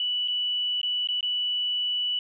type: tone with dropouts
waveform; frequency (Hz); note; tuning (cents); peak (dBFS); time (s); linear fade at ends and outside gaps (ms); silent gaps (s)
sine; 2960; F#7; 0; -24; 0-2.19; 2; 0.277-0.282 / 0.815-0.831 / 1.073-1.087 / 1.208-1.228
effects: none